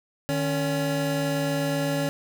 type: tone cluster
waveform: square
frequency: 152.6 / 276.9 / 566 Hz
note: D#3 / C#4 / C#5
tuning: -33 / -2 / +36 cents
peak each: -29 dBFS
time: 0.29-2.09 s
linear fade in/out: 0 ms
effects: 8-bit